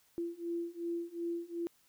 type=beating tone pair; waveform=sine; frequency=339.1 / 341.8 Hz; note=E4 / F4; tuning=+49 / -37 cents; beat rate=2.7 Hz; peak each=-39 / -38 dBFS; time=0.18-1.67 s; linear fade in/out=0 ms; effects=white hiss -69 dBFS RMS until 1.88 s